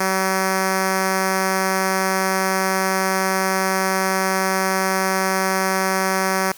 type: tone with notch filter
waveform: 5% pulse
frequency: 190 Hz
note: F#3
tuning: 46 cents sharp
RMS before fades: -20 dBFS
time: 0-6.52 s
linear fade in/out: 5 ms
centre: 2900 Hz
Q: 1.8
effects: white hiss -44 dBFS RMS until 6.57 s